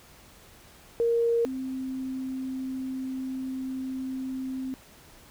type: tone pair in turn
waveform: sine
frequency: 466.2 / 261.6 Hz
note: A#4 / C4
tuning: 0 / 0 cents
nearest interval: minor seventh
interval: 1000 cents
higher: first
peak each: -21 / -30 dBFS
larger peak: first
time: 1-1.45 / 1.45-4.74 s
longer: second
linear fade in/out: 0 ms
effects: pink hiss -53 dBFS RMS until 5.3 s